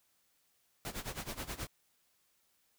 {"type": "noise with tremolo", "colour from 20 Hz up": "pink", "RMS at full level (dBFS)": -39, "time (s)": [0.85, 1.67], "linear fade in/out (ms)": 0, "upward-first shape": "sine", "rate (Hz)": 9.4, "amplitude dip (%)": 85, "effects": ["white hiss -74 dBFS RMS until 2.78 s"]}